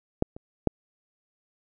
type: clicks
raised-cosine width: 2 ms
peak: -8 / -27 / -7 dBFS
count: 3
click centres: 0.224 / 0.365 / 0.673 s
effects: none